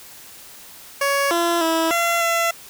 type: tone with pitch steps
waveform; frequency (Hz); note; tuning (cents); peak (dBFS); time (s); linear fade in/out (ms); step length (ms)
15% pulse; 559 / 341.1 / 326.2 / 682 / 675; C#5 / F4 / E4 / F5 / E5; +14 / -41 / -18 / -41 / +41; -11; 1.01-2.51; 5; 300
effects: white hiss -42 dBFS RMS until 2.69 s